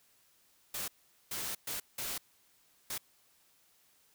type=noise bursts at uneven times; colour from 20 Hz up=white; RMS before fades=-38 dBFS; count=5; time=0.74-0.88 / 1.31-1.55 / 1.67-1.8 / 1.98-2.18 / 2.9-2.98 s; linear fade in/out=5 ms; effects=white hiss -68 dBFS RMS until 4.14 s